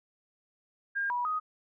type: tone with pitch steps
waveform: sine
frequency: 1610 / 973 / 1250 Hz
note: G6 / B5 / D#6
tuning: +46 / -26 / +8 cents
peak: -28 dBFS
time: 0.95-1.4 s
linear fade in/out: 20 ms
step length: 150 ms
effects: none